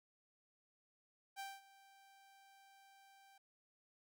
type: tone with ADSR envelope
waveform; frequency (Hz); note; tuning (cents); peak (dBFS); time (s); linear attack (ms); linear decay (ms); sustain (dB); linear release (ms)
sawtooth; 784; G5; 0; -40; 1.36-3.38; 37; 210; -20; 4
effects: none